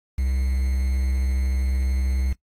triangle tone with quantisation, 65.41 Hz, C2, in tune, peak -18 dBFS, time 0.18-2.33 s, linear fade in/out 5 ms, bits 7, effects noise-tail reverb RT60 0.1 s tail -19 dB re dry + AAC 48 kbps

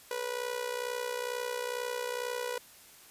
sawtooth tone with amplitude modulation, 490 Hz, B4, 14 cents flat, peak -26 dBFS, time 0.11-2.58 s, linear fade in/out 2 ms, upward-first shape sine, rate 62.2 Hz, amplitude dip 75%, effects white hiss -55 dBFS RMS until 3.1 s + resampled to 32000 Hz

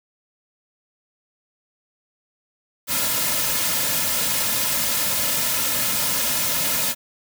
white noise with comb filter, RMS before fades -22 dBFS, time 2.87-6.95 s, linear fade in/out 50 ms, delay 2.6 ms, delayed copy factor -0.7, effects none

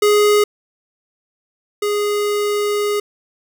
square tone pair in turn, 416.3 / 413.7 Hz, G#4 / G#4, +4 / -7 cents, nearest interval unison, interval 11 cents, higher first, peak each -11 / -17 dBFS, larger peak first, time 0.02-0.44 / 1.82-3 s, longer second, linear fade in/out 5 ms, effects none

